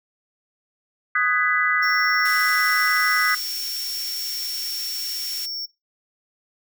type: chord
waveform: sine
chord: G# minor seventh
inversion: second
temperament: just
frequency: 1245.9 / 1495.1 / 1661.2 / 1993.5 Hz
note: D#6 / F#6 / G#6 / B6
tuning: +2 / +18 / 0 / +16 cents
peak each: -23 / -23 / -25 / -22 dBFS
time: 1.15-3.35 s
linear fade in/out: 5 ms
type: tone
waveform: square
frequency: 5470 Hz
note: F8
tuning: 37 cents flat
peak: -29 dBFS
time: 1.82-5.66 s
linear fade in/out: 10 ms
type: high-pass noise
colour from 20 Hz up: white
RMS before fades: -33 dBFS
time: 2.25-5.46 s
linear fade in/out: 5 ms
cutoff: 2500 Hz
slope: 12 dB/octave
type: clicks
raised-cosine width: 0.5 ms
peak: -31 dBFS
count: 3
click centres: 2.377 / 2.595 / 2.836 s
effects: noise-tail reverb RT60 0.2 s tail -17 dB re dry